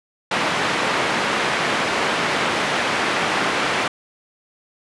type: band-pass noise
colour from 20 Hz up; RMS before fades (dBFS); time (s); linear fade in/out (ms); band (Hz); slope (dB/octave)
white; -21; 0.31-3.88; 5; 170 to 2100; 12
effects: resampled to 24000 Hz